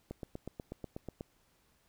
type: click train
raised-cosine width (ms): 2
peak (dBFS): -27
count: 10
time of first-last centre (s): 0.11-1.209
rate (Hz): 8.19
effects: pink hiss -71 dBFS RMS until 1.88 s